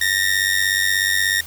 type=ring-modulated tone; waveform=sawtooth; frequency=1845 Hz; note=A#6; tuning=18 cents flat; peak=-10 dBFS; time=0.01-1.41 s; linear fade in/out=5 ms; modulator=48.3 Hz; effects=added 79 Hz sine -41 dBFS peak until 1.46 s + white hiss -38 dBFS RMS until 1.46 s